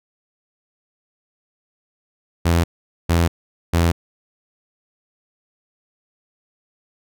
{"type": "tone bursts", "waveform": "sawtooth", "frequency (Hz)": 84.5, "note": "E2", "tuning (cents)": 43, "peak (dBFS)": -10, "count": 3, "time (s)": [2.45, 3.92], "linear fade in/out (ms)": 10, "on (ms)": 190, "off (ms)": 450, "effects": []}